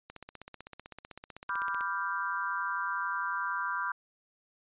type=click train; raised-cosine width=0.3 ms; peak=-28 dBFS; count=28; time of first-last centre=0.1-1.809 s; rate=15.8 Hz
type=chord; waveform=sine; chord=G dominant seventh; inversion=first; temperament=equal; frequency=987.8 / 1174.7 / 1396.9 / 1568 Hz; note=B5 / D6 / F6 / G6; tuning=0 / 0 / 0 / 0 cents; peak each=-36 dBFS; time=1.49-3.92 s; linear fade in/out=5 ms
effects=resampled to 8000 Hz